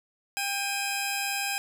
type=tone pair together; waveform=15% pulse; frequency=797 / 2530 Hz; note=G5 / D#7; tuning=+28 / +28 cents; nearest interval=octave + minor sixth; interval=2000 cents; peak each=-24 dBFS; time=0.37-1.58 s; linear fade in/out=0 ms; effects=none